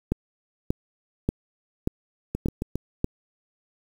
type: two click trains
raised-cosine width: 3 ms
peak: -14 / -9 dBFS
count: 4 / 6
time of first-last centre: 2.35-2.756 / 0.12-3.044 s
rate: 7.39 / 1.71 Hz
effects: 7-bit